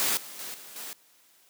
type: noise with level steps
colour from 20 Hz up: white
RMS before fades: -26 / -43 / -38 / -46 / -39 dBFS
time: 0-0.93 s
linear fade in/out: 0 ms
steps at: 0.17 / 0.39 / 0.54 / 0.76 s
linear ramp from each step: 2 ms
effects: white hiss -61 dBFS RMS until 1.49 s + high-pass 200 Hz 12 dB/octave